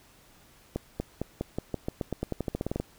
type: accelerating click train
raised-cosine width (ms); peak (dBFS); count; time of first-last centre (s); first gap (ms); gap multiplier
2; -16; 19; 0.76-2.8; 240; 0.9
effects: pink hiss -58 dBFS RMS until 2.98 s